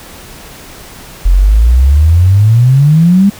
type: exponential sweep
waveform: sine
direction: up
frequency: 42.36 to 204.7 Hz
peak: -3 dBFS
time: 1.25-3.3 s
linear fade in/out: 10 ms
effects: pink hiss -32 dBFS RMS until 3.39 s